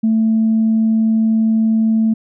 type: tone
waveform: sine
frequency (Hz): 221.9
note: A3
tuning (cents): +15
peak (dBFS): -10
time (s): 0.03-2.14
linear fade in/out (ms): 10
effects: tanh soft clip ceiling -7 dBFS